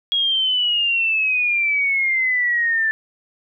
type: exponential sweep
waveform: sine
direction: down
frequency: 3309 to 1760 Hz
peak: -16 dBFS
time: 0.12-2.91 s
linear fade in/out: 0 ms
effects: none